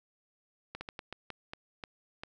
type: slowing click train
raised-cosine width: 0.3 ms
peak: -24 dBFS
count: 9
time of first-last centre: 0.75-2.235 s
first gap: 60 ms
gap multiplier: 1.31
effects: none